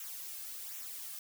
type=noise with flanger; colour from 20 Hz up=blue; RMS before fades=-44 dBFS; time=0-1.19 s; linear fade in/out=2 ms; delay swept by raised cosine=0.21 to 2.11 ms; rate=1.3 Hz; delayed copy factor=-0.6; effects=none